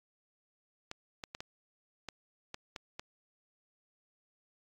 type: clicks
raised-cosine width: 0.2 ms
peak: -23 dBFS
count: 8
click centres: 0.914 / 1.238 / 1.349 / 1.405 / 2.087 / 2.544 / 2.762 / 2.995 s
effects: AAC 64 kbps